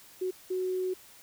sine tone bursts at uneven times, 370 Hz, F#4, in tune, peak -28 dBFS, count 2, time 0.21-0.31 / 0.5-0.94 s, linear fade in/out 10 ms, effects white hiss -54 dBFS RMS until 1.22 s

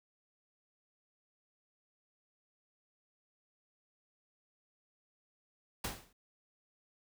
pink noise with exponential decay, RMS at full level -34 dBFS, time 5.84-6.13 s, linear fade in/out 5 ms, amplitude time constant 63 ms, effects none

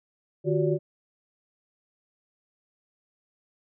sine tone cluster, 152.5 / 358.1 / 382.8 / 575 Hz, D#3 / F4 / G4 / D5, -34 / +43 / -41 / -37 cents, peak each -26 / -26 / -27 / -30 dBFS, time 0.44-0.79 s, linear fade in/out 50 ms, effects none

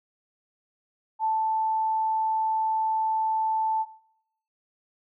sine tone, 880 Hz, A5, in tune, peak -22 dBFS, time 1.19-3.86 s, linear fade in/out 50 ms, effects noise-tail reverb RT60 0.7 s tail -18 dB re dry

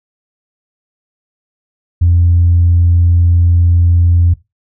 sine tone, 86.3 Hz, F2, 20 cents flat, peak -5 dBFS, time 2.01-4.34 s, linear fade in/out 10 ms, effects noise-tail reverb RT60 0.2 s tail -18 dB re dry + tanh soft clip ceiling -2 dBFS

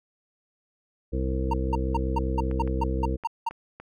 harmonic tone, 65.3 Hz, C2, 3 cents flat, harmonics 1 / 2 / 3 / 4 / 5 / 7 / 8, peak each -26 / -34 / -35 / -37 / -34 / -34 / -39 dBFS, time 1.12-3.17 s, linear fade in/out 20 ms
triangle tone bursts, 921 Hz, A#5, 21 cents flat, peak -21 dBFS, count 10, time 1.51-3.49 s, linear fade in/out 5 ms, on 27 ms, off 190 ms
clicks, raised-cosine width 0.5 ms, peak -26 dBFS, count 5, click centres 2.513 / 2.676 / 3.237 / 3.51 / 3.8 s
effects none

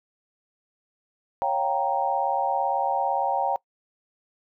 sine chord, G half-diminished seventh, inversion second, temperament equal with one note detuned, 554.4 / 706.2 / 784 / 932.3 Hz, Db5 / F5 / G5 / Bb5, 0 / +19 / 0 / 0 cents, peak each -29 / -30 / -25 / -27 dBFS, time 1.42-3.56 s, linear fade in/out 0 ms, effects noise-tail reverb RT60 0.1 s tail -22 dB re dry

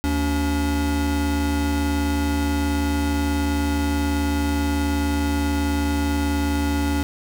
square tone pair together, 75.59 / 285.4 Hz, D#2 / D4, -49 / -49 cents, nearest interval octave + major seventh, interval 2300 cents, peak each -23 dBFS, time 0.04-7.03 s, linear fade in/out 0 ms, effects none

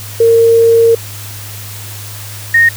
sine tone pair in turn, 459 / 1852 Hz, A#4 / A#6, -27 / -12 cents, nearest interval 2 octaves, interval 2415 cents, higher second, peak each -4 dBFS, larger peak neither, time 0.2-0.95 / 2.54-2.69 s, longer first, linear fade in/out 5 ms, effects added 103 Hz sine -27 dBFS peak until 2.76 s + white hiss -29 dBFS RMS until 2.76 s

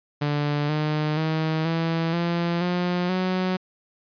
sawtooth tone with pitch steps, 146.6 / 152.38 / 158.4 / 164.65 / 171.14 / 177.9 / 184.92 Hz, D3 / D#3 / D#3 / E3 / F3 / F3 / F#3, -3 / -36 / +31 / -2 / -35 / +32 / -1 cents, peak -18 dBFS, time 0.21-3.57 s, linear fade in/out 10 ms, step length 480 ms, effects resampled to 11025 Hz

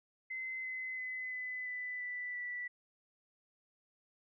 sine tone with pitch steps, 2055 / 2040 / 2024 / 2009 / 1994.2 / 1979.3 / 1964.5 Hz, C7 / C7 / B6 / B6 / B6 / B6 / B6, -32 / -44 / +42 / +29 / +16 / +3 / -10 cents, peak -38 dBFS, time 0.3-2.68 s, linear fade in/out 10 ms, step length 340 ms, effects none

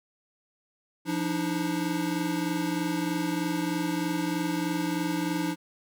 square tone cluster, 173 / 294.9 / 318.1 Hz, F3 / D4 / D#4, -16 / +7 / +38 cents, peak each -33 / -31 / -32 dBFS, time 1.05-5.56 s, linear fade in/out 50 ms, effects none

